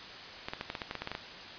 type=clicks; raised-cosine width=0.3 ms; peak=-19 dBFS; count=12; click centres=0.485 / 0.535 / 0.611 / 0.701 / 0.752 / 0.818 / 0.911 / 0.953 / 1.02 / 1.074 / 1.116 / 1.151 s; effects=white hiss -45 dBFS RMS until 1.58 s + resampled to 11025 Hz